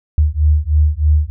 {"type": "beating tone pair", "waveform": "sine", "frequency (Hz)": [74.2, 77.4], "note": ["D2", "D#2"], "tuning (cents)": [18, -9], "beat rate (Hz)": 3.2, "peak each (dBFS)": -13, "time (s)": [0.18, 1.3], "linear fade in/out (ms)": 0, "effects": []}